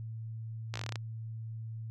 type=slowing click train; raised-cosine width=0.2 ms; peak=-20 dBFS; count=10; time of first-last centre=0.74-0.957 s; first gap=16 ms; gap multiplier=1.1; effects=added 112 Hz sine -38 dBFS peak until 1.9 s